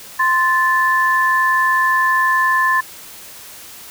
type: tone pair together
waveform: sine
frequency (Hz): 1043.5 / 1752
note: C6 / A6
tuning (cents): -5 / -8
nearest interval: major sixth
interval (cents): 897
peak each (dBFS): -15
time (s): 0.19-2.81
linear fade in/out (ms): 10
effects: white hiss -37 dBFS RMS until 3.9 s